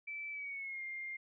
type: tone with pitch glide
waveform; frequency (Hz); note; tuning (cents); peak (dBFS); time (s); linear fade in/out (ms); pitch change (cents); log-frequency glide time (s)
sine; 2319 to 2114; D7 to C7; -22 to +17; -40; 0.07-1.17; 10; -161; 0.31-0.83
effects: none